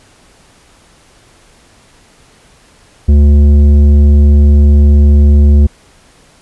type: tone with tanh clipping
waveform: sine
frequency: 72.5 Hz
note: D2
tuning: 22 cents flat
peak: -4 dBFS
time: 3.08-5.67 s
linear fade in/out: 10 ms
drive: 10 dB
effects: pink hiss -45 dBFS RMS until 6.41 s + resampled to 24000 Hz